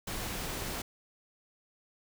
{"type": "noise", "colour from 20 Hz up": "pink", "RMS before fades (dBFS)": -37, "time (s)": [0.07, 0.82], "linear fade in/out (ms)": 5, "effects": []}